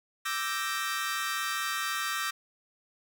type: chord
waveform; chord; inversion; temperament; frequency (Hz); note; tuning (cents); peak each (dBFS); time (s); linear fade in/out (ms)
sawtooth; E half-diminished seventh; third; equal; 1174.7 / 1318.5 / 1568 / 1864.7; D6 / E6 / G6 / Bb6; 0 / 0 / 0 / 0; -32; 0.25-2.31; 10
effects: none